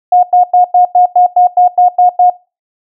sine tone bursts, 720 Hz, F#5, 47 cents flat, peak -3 dBFS, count 11, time 0.12-2.3 s, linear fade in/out 5 ms, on 110 ms, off 97 ms, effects noise-tail reverb RT60 0.3 s tail -22 dB re dry

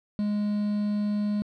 triangle tone with quantisation, 207.7 Hz, G#3, in tune, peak -22 dBFS, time 0.19-1.42 s, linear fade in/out 0 ms, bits 7, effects low-pass 3000 Hz 12 dB/octave

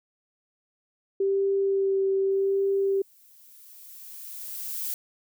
sine tone with vibrato, 390.3 Hz, G4, 8 cents flat, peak -21 dBFS, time 1.2-3.02 s, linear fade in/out 5 ms, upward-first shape sine, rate 0.83 Hz, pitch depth 13 cents each way
violet noise with exponential growth, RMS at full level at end -30 dBFS, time 2.31-4.94 s, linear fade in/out 1 ms, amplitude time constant 570 ms
effects none

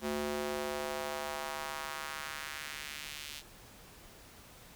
square tone with high-pass filter sweep, 73.42 Hz, D2, in tune, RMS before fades -39 dBFS, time 0.01-3.43 s, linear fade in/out 50 ms, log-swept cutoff 270 to 3200 Hz, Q 1.3, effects pink hiss -55 dBFS RMS until 4.75 s

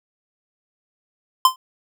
square tone with exponential decay, 1036 Hz, C6, 17 cents flat, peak -7 dBFS, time 1.45-1.56 s, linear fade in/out 2 ms, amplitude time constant 23 ms, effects none

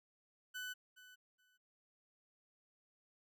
30% pulse tone with echo, 1500 Hz, F#6, 23 cents sharp, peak -40 dBFS, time 0.54-0.74 s, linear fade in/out 20 ms, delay 420 ms, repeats 2, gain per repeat -15 dB, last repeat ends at 1.58 s, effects none

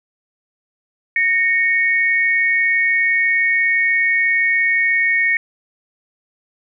sine tone pair together, 1853.9 / 2217 Hz, A#6 / C#7, -10 / 0 cents, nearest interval minor third, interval 310 cents, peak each -16 dBFS, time 1.16-5.37 s, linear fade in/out 2 ms, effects none

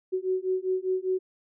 sine beating tone pair, 370.7 / 375.7 Hz, F#4 / F#4, +3 / +26 cents, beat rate 5 Hz, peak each -28 dBFS, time 0.12-1.19 s, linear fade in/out 20 ms, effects none

